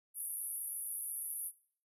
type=band-pass noise; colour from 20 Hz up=white; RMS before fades=-41 dBFS; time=0.14-1.52 s; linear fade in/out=50 ms; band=9900 to 12000 Hz; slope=96 dB/octave; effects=noise-tail reverb RT60 0.5 s tail -19 dB re dry